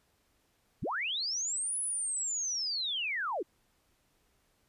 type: linear two-way sweep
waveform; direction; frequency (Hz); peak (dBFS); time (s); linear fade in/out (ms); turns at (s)
sine; up then down; 35.04 to 10340 to 284.3; -31; 0.82-3.43; 10; 1.79
effects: pink hiss -72 dBFS RMS until 4.68 s + resampled to 32000 Hz